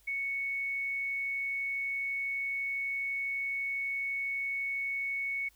sine tone, 2217 Hz, C#7, in tune, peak -31 dBFS, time 0.07-5.49 s, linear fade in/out 10 ms, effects added 50 Hz sine -65 dBFS peak until 5.55 s + white hiss -66 dBFS RMS until 5.55 s

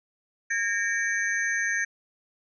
sine tone cluster, 1635 / 1837 / 2295 / 6210 Hz, G#6 / A#6 / D7 / G8, -28 / -26 / -40 / -17 cents, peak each -28 / -27 / -34 / -35 dBFS, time 0.5-1.85 s, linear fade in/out 10 ms, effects none

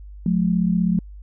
sine tone pair together, 177.5 / 213.5 Hz, F3 / G#3, +28 / +48 cents, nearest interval minor third, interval 320 cents, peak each -18 / -21 dBFS, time 0.26-0.99 s, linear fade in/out 2 ms, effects added 50 Hz sine -36 dBFS peak until 1.22 s

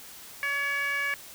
15% pulse tone with band-pass filter, 566 Hz, C#5, 36 cents sharp, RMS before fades -29 dBFS, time 0.43-1.14 s, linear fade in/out 0 ms, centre 2000 Hz, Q 5.3, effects white hiss -46 dBFS RMS until 1.34 s

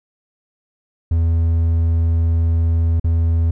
triangle tone with dropouts, 82.7 Hz, E2, 6 cents sharp, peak -11 dBFS, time 1.11-3.51 s, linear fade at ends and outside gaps 5 ms, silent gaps 2.998-3.042 s, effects none

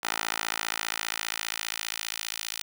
10% pulse tone with high-pass filter sweep, 55 Hz, A1, in tune, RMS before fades -33 dBFS, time 0.03-2.62 s, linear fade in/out 5 ms, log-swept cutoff 1100 to 3300 Hz, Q 0.82, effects none

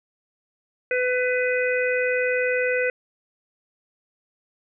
harmonic tone, 500 Hz, B4, 21 cents sharp, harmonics 1 / 3 / 4 / 5, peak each -22 / -27 / -28 / -29 dBFS, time 0.91-2.9 s, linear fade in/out 2 ms, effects none

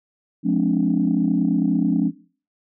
sine chord, D half-diminished seventh, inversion first, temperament just, 176.2 / 211.4 / 264.3 / 293.7 Hz, F3 / Ab3 / C4 / D4, +16 / +31 / +18 / 0 cents, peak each -21 dBFS, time 0.43-2.12 s, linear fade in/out 50 ms, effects noise-tail reverb RT60 0.4 s tail -19 dB re dry + tanh soft clip ceiling -8 dBFS

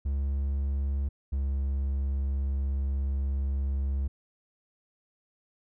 triangle tone pair in turn, 69.3 / 68.39 Hz, C#2 / C#2, 0 / -23 cents, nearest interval unison, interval 23 cents, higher first, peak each -24 dBFS, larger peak neither, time 0.05-1.09 / 1.32-4.08 s, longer second, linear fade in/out 10 ms, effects none

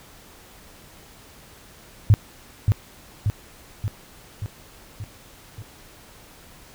sine tone with echo, 103.83 Hz, G#2, in tune, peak -9 dBFS, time 2.1-2.14 s, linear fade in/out 0 ms, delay 580 ms, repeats 6, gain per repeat -4 dB, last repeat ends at 5.62 s, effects pink hiss -48 dBFS RMS until 6.74 s

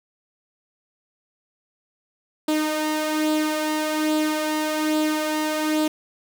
sawtooth tone with flanger, 307.9 Hz, D#4, 18 cents flat, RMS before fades -23 dBFS, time 2.48-5.88 s, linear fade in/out 5 ms, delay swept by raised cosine 0.24 to 2.24 ms, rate 1.2 Hz, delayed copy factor +0.5, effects none

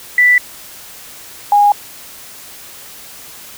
sine tone pair in turn, 1975.5 / 820.6 Hz, B6 / G#5, 0 / -21 cents, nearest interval octave + minor third, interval 1521 cents, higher first, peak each -6 dBFS, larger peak neither, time 0.18-0.38 / 1.52-1.72 s, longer neither, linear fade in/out 2 ms, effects white hiss -35 dBFS RMS until 3.57 s

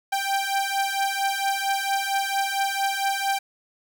sawtooth beating tone pair, 784 / 788.4 Hz, G5 / G5, 0 / +10 cents, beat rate 4.4 Hz, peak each -22 dBFS, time 0.12-3.39 s, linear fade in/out 10 ms, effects none

